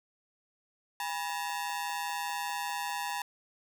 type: ring-modulated tone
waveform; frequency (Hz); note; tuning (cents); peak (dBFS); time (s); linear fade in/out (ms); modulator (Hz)
sawtooth; 895; A5; +29; -26; 1-3.22; 2; 80.2
effects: none